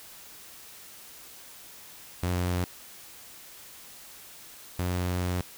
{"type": "tone pair in turn", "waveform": "sawtooth", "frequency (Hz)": [89.4, 90.02], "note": ["F2", "F#2"], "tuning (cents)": [41, -47], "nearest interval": "unison", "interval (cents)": 12, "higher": "second", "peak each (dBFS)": [-22, -23], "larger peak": "first", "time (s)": [[2.23, 2.64], [4.79, 5.41]], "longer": "second", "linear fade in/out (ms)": 0, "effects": ["white hiss -48 dBFS RMS until 5.57 s"]}